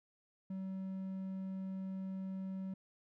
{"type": "tone", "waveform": "triangle", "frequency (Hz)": 190.3, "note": "F#3", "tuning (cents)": 49, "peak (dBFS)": -37, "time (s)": [0.5, 2.74], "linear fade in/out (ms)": 5, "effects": []}